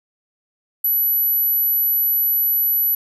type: tone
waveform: sine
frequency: 11870 Hz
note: F#9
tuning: 4 cents sharp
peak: -15 dBFS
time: 0.84-2.95 s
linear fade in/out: 5 ms
effects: none